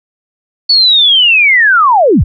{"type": "linear sweep", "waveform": "sine", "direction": "down", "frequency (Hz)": [4498, 32.7], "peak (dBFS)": -4, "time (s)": [0.69, 2.24], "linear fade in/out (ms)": 10, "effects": []}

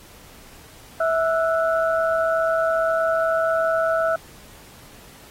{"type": "tone cluster", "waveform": "sine", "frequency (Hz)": [653, 1324, 1469], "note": ["E5", "E6", "F#6"], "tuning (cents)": [-17, 7, -13], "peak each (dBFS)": [-19, -25, -27], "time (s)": [1, 4.16], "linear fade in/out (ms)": 5, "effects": ["pink hiss -47 dBFS RMS until 5.3 s", "AAC 48 kbps"]}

